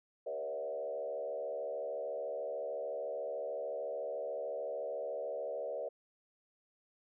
sine tone with frequency modulation, 556 Hz, C#5, 5 cents sharp, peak -36 dBFS, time 0.26-5.89 s, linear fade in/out 10 ms, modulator 73.7 Hz, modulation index 1.4, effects none

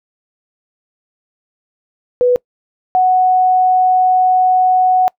sine tone pair in turn, 493.9 / 740 Hz, B4 / F#5, 0 / 0 cents, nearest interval perfect fifth, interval 700 cents, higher second, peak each -8 dBFS, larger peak neither, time 2.21-2.36 / 2.95-5.08 s, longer second, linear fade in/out 0 ms, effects noise-tail reverb RT60 0.1 s tail -25 dB re dry

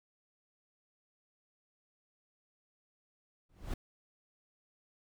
brown noise with exponential growth, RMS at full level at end -32 dBFS, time 3.49-3.74 s, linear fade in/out 5 ms, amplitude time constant 54 ms, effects none

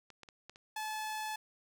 clicks, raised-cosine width 0.2 ms, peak -36 / -32 / -35 / -31 / -37 dBFS, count 5, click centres 0.103 / 0.233 / 0.288 / 0.496 / 0.559 s
sawtooth tone, 863 Hz, A5, 34 cents flat, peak -33 dBFS, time 0.76-1.36 s, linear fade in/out 5 ms
effects none

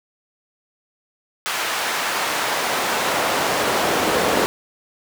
brown noise with high-pass filter sweep, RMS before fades -21 dBFS, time 1.46-4.46 s, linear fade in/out 0 ms, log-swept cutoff 1300 to 400 Hz, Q 0.75, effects none

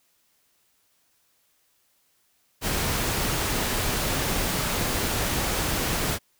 pink noise, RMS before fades -26 dBFS, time 2.61-6.19 s, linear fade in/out 50 ms, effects white hiss -67 dBFS RMS until 6.39 s

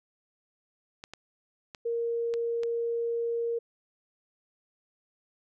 clicks, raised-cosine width 0.2 ms, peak -24 dBFS, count 5, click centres 1.039 / 1.136 / 1.748 / 2.339 / 2.634 s
sine tone, 466.5 Hz, A#4, 1 cent sharp, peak -27 dBFS, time 1.85-3.59 s, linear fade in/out 10 ms
effects none

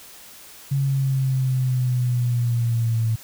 sine linear sweep, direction down, 138.59 to 111.8 Hz, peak -18 dBFS, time 0.71-3.16 s, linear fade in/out 10 ms, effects white hiss -44 dBFS RMS until 3.23 s

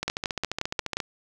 two click trains, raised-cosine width 0.2 ms, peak -11 / -9 dBFS, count 15 / 6, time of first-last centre 0.03-1.002 / 0.08-0.97 s, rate 14.4 / 5.62 Hz, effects none

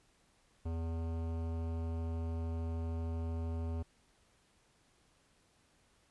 sine tone with hard clipping, 82.41 Hz, E2, in tune, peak -37 dBFS, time 0.65-3.83 s, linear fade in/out 10 ms, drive 17 dB, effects pink hiss -70 dBFS RMS until 6.1 s + resampled to 24000 Hz

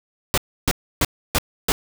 pink noise bursts, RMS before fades -18 dBFS, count 5, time 0.34-1.72 s, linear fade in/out 0 ms, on 36 ms, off 300 ms, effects none

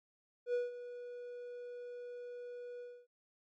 triangle tone with ADSR envelope, 487.2 Hz, B4, 24 cents flat, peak -28 dBFS, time 0.46-3.07 s, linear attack 77 ms, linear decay 170 ms, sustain -14 dB, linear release 270 ms, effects MP3 32 kbps

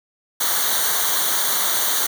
white noise with comb filter, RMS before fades -20 dBFS, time 0.4-2.07 s, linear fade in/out 10 ms, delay 0.39 ms, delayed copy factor -0.85, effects none

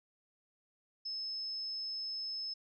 sine tone, 5210 Hz, E8, 21 cents flat, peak -37 dBFS, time 1.05-2.54 s, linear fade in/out 10 ms, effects none

